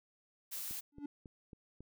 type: noise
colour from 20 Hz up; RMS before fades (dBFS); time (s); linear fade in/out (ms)
blue; -42; 0.51-0.81; 20
type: click train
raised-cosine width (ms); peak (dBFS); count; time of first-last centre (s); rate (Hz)
3; -38; 5; 0.71-1.806; 3.65
type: tone with exponential growth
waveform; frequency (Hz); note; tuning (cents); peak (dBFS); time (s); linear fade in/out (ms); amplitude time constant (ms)
triangle; 288.6; D4; -30; -34; 0.92-1.06; 5; 30
effects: none